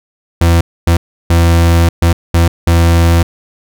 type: tone bursts at uneven times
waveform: 40% pulse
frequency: 84.3 Hz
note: E2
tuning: 39 cents sharp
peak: -5 dBFS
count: 6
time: 0.41-0.61 / 0.87-0.97 / 1.3-1.89 / 2.02-2.13 / 2.34-2.48 / 2.67-3.23 s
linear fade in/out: 5 ms
effects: none